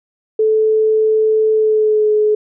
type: tone with pitch glide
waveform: sine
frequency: 435.8 to 425.1 Hz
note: A4 to G#4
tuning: -17 to +40 cents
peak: -10 dBFS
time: 0.39-2.35 s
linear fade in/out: 5 ms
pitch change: -43 cents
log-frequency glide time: 1.53-2.11 s
effects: none